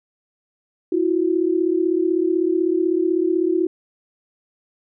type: tone pair together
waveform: sine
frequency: 329.6 / 365.6 Hz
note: E4 / F#4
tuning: 0 / -21 cents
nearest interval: major second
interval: 179 cents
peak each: -19 dBFS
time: 0.92-3.67 s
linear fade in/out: 5 ms
effects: none